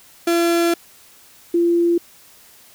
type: tone pair in turn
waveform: 35% pulse / sine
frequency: 339.7 / 342.5 Hz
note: F4 / F4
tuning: -48 / -34 cents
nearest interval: unison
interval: 14 cents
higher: second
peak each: -13 dBFS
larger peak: neither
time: 0.27-0.74 / 1.54-1.98 s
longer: first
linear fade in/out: 5 ms
effects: white hiss -48 dBFS RMS until 2.74 s